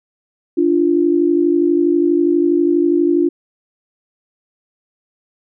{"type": "tone pair together", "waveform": "sine", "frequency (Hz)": [293.7, 346], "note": ["D4", "F4"], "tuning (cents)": [0, -16], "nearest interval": "minor third", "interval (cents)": 284, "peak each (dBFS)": [-15, -13], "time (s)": [0.57, 3.29], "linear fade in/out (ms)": 10, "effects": []}